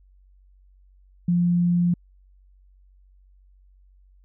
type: tone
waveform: sine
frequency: 174.61 Hz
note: F3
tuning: in tune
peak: -17 dBFS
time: 1.28-1.94 s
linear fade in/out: 5 ms
effects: added 47 Hz sine -52 dBFS peak until 4.24 s